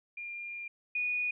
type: tone pair in turn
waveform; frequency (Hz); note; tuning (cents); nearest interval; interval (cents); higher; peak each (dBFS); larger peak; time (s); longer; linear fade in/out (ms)
sine; 2401 / 2463; D7 / D#7; +38 / -18; unison; 44; second; -38 / -29; second; 0.17-0.68 / 0.95-1.31; first; 5
effects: none